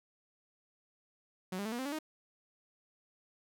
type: tone with pitch steps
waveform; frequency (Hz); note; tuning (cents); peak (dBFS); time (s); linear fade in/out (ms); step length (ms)
sawtooth; 185 / 201.7 / 220 / 239.9 / 261.6 / 285.3 / 311.1; F#3 / G3 / A3 / A#3 / C4 / C#4 / D#4; 0 / +50 / 0 / +50 / 0 / +50 / 0; -32; 1.52-1.989; 5; 67
effects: none